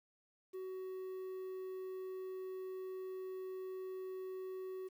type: tone with quantisation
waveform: triangle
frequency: 374.9 Hz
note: F#4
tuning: 23 cents sharp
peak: -40 dBFS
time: 0.53-4.89 s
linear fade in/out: 20 ms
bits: 11
effects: none